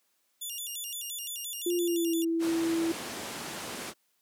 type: tone with vibrato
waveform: 10% pulse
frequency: 3136 Hz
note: G7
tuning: in tune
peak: -28 dBFS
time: 0.41-2.25 s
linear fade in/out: 10 ms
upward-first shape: square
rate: 5.8 Hz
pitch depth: 180 cents each way
type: tone with pitch glide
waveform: sine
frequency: 349.2 to 330.6 Hz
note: F4 to E4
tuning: 0 to +5 cents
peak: -25 dBFS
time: 1.66-2.92 s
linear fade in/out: 5 ms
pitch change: -95 cents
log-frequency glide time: 1.78-2.14 s
type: low-pass noise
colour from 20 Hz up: pink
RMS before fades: -37 dBFS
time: 2.39-3.94 s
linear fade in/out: 50 ms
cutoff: 12000 Hz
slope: 24 dB/octave
effects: white hiss -73 dBFS RMS until 4.21 s + high-pass 200 Hz 12 dB/octave